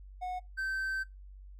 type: tone pair in turn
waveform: triangle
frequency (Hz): 731 / 1548.9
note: F#5 / G6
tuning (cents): -21 / -21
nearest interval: octave + minor second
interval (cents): 1300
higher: second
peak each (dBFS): -32 / -30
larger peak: second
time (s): 0.21-0.4 / 0.57-1.04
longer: second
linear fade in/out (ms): 20
effects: noise-tail reverb RT60 0.2 s tail -21 dB re dry + added 48 Hz sine -47 dBFS peak until 1.59 s